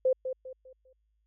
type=tone with echo; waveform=sine; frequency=517 Hz; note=C5; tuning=21 cents flat; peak=-21 dBFS; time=0.05-0.13 s; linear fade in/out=5 ms; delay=200 ms; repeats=4; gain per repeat=-9 dB; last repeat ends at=0.93 s; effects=added 53 Hz sine -70 dBFS peak until 1.26 s